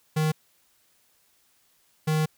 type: tone pair in turn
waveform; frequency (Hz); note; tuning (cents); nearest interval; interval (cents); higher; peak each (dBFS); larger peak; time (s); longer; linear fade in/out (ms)
square; 155.56 / 155.56; D#3 / D#3; 0 / 0; unison; 0; neither; -22; neither; 0.16-0.32 / 2.07-2.26; second; 10
effects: white hiss -65 dBFS RMS until 2.37 s